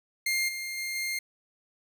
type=tone with level steps; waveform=sawtooth; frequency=2115 Hz; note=C7; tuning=18 cents sharp; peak=-22 / -30 / -28 / -26 dBFS; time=0.26-1.19 s; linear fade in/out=5 ms; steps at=0.48 / 0.77 / 0.95 s; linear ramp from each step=10 ms; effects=none